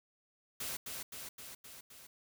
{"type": "noise with echo", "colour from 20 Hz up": "white", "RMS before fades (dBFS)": -40, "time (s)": [0.6, 0.77], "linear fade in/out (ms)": 5, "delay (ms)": 260, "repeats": 5, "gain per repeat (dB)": -3, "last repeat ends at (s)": 2.07, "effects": []}